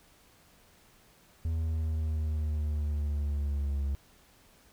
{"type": "exponential sweep", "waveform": "triangle", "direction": "down", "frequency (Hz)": [81.5, 69.3], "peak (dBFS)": -26, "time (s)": [1.45, 3.95], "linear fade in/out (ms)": 0, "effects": ["pink hiss -61 dBFS RMS until 4.72 s"]}